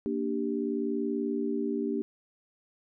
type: chord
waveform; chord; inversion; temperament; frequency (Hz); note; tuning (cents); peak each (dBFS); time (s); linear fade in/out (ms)
sine; G minor; first; equal; 233.1 / 293.7 / 392; Bb3 / D4 / G4; 0 / 0 / 0; -32; 0.06-2.02; 0
effects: none